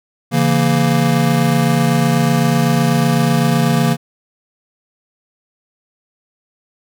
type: chord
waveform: square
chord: A# diminished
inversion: first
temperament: just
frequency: 139.85 / 167.82 / 233.1 Hz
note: C#3 / E3 / A#3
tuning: +16 / +31 / 0 cents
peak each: -17 dBFS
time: 0.31-3.97 s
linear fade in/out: 50 ms
effects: none